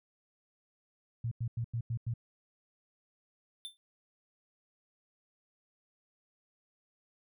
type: tone bursts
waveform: sine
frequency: 116.54 Hz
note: A#2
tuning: in tune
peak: -31 dBFS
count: 6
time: 1.24-2.139 s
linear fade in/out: 5 ms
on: 74 ms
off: 91 ms
type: tone with exponential decay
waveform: square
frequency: 3553 Hz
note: A7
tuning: 16 cents sharp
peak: -37 dBFS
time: 3.65-3.77 s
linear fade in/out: 0 ms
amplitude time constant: 26 ms
effects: none